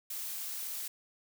blue noise, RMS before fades -39 dBFS, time 0.1-0.88 s, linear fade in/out 5 ms, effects none

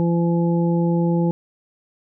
harmonic tone, 170 Hz, F3, 46 cents flat, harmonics 1 / 2 / 3 / 5, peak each -17 / -23 / -27 / -31 dBFS, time 0-1.31 s, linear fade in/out 0 ms, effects none

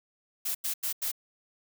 blue noise bursts, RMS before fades -31 dBFS, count 4, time 0.45-1.117 s, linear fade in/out 10 ms, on 100 ms, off 89 ms, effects none

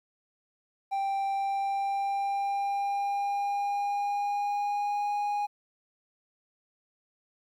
triangle tone with pitch glide, 786 to 823.2 Hz, G5 to G#5, +4 to -16 cents, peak -25 dBFS, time 0.91-5.47 s, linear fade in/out 20 ms, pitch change +80 cents, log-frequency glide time 1.31-5.13 s, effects 11-bit

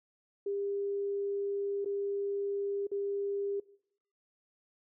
sine tone with dropouts, 400.7 Hz, G4, 38 cents sharp, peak -31 dBFS, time 0.46-3.6 s, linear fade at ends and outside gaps 5 ms, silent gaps 1.847-1.857 / 2.87-2.915 s, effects noise-tail reverb RT60 0.7 s tail -21 dB re dry

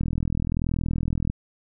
click train, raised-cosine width 5 ms, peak -13 dBFS, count 54, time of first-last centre 0.01-1.3 s, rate 41.1 Hz, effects none

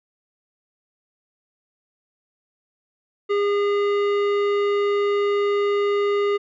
sine tone with hard clipping, 407.1 Hz, G#4, 35 cents flat, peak -20 dBFS, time 3.29-6.38 s, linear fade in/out 20 ms, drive 13 dB, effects resampled to 16000 Hz

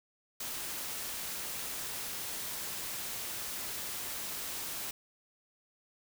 white noise, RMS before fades -39 dBFS, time 0.4-4.91 s, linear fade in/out 5 ms, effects none

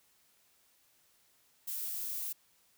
violet noise, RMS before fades -38 dBFS, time 1.67-2.33 s, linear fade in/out 10 ms, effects white hiss -69 dBFS RMS until 2.77 s

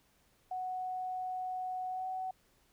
sine tone with pitch glide, 740 to 749.5 Hz, F#5 to F#5, 0 to +22 cents, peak -35 dBFS, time 0.51-2.31 s, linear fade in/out 5 ms, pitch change +22 cents, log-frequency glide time 1.89-2.06 s, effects pink hiss -70 dBFS RMS until 2.72 s

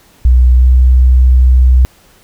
sine tone with pitch glide, 62.1 to 63.22 Hz, B1 to B1, +10 to +41 cents, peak -3 dBFS, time 0.25-1.85 s, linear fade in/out 0 ms, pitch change +31 cents, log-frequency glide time 0.58-0.66 s, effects pink hiss -46 dBFS RMS until 2.23 s

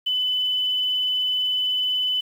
sine tone, 3007 Hz, F#7, 27 cents sharp, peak -20 dBFS, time 0.06-2.21 s, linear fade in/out 10 ms, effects 8-bit

